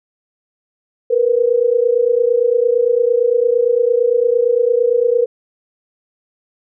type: tone pair together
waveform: sine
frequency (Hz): 465.1 / 493.9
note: A#4 / B4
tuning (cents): -4 / 0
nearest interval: minor second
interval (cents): 104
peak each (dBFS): -14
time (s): 1.1-5.26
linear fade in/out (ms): 10
effects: none